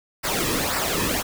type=noise with flanger; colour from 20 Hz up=pink; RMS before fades=-24 dBFS; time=0.23-1.23 s; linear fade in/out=20 ms; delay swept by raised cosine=0.3 to 1.4 ms; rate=1.9 Hz; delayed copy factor=-0.65; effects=none